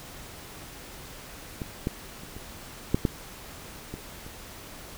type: clicks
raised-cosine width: 3 ms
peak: -19 / -13 / -28 / -28 / -8 / -9 / -21 / -28 dBFS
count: 8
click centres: 1.618 / 1.871 / 2.235 / 2.365 / 2.945 / 3.052 / 3.94 / 4.265 s
effects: pink hiss -44 dBFS RMS until 4.97 s